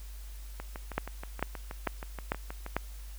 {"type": "two click trains", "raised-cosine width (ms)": 0.5, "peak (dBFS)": [-24, -13], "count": [14, 5], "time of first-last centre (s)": [[0.6, 2.663], [0.98, 2.766]], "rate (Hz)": [6.3, 2.24], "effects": ["added 50 Hz sine -41 dBFS peak until 3.18 s", "white hiss -55 dBFS RMS until 3.18 s"]}